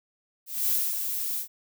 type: noise with ADSR envelope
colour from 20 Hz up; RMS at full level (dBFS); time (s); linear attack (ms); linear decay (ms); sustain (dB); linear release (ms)
violet; -24; 0.46-1.48; 240; 240; -6; 93
effects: none